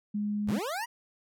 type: tone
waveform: sine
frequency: 207.7 Hz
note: G#3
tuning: in tune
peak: -28 dBFS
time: 0.14-0.59 s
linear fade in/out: 10 ms
type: linear sweep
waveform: 25% pulse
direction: up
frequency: 41.2 to 987.8 Hz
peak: -28 dBFS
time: 0.47-0.86 s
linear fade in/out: 20 ms
effects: none